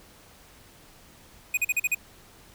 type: tone bursts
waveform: square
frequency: 2486 Hz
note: D#7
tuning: 2 cents flat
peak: -22 dBFS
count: 6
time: 1.54-1.948 s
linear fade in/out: 5 ms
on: 33 ms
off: 42 ms
effects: pink hiss -53 dBFS RMS until 2.54 s